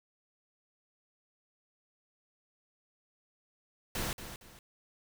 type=noise with echo; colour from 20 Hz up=pink; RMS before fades=-35 dBFS; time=3.95-4.13 s; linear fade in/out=2 ms; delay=230 ms; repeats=2; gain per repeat=-10 dB; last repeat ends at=4.59 s; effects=none